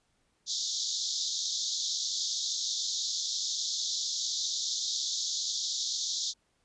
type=band-pass noise; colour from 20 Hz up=pink; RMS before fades=-33 dBFS; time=0.46-6.34 s; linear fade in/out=50 ms; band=3500 to 7000 Hz; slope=96 dB/octave; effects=pink hiss -73 dBFS RMS until 6.64 s + resampled to 22050 Hz